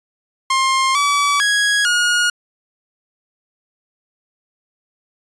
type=tone with pitch steps; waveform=sawtooth; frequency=1061 / 1146 / 1659 / 1438 Hz; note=C6 / D6 / G#6 / F#6; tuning=+24 / -43 / -2 / -50 cents; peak=-10 dBFS; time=0.5-2.3 s; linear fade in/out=5 ms; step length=450 ms; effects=resampled to 22050 Hz